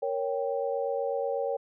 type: chord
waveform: sine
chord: G diminished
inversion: first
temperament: equal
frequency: 466.2 / 554.4 / 784 Hz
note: Bb4 / Db5 / G5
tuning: 0 / 0 / 0 cents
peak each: -31 / -30 / -35 dBFS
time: 0.02-1.57 s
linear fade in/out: 10 ms
effects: none